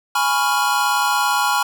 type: chord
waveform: square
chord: C# dominant seventh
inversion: second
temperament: equal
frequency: 830.6 / 987.8 / 1108.7 / 1396.9 Hz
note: G#5 / B5 / C#6 / E#6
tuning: 0 / 0 / 0 / 0 cents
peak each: -22 / -22 / -24 / -22 dBFS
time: 0.15-1.63 s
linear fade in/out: 5 ms
effects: none